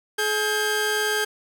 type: tone pair together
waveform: sawtooth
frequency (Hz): 424.7 / 1597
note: G#4 / G6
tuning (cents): +39 / +32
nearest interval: octave + major seventh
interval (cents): 2293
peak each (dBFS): -21 / -20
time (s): 0.18-1.25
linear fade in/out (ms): 10
effects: none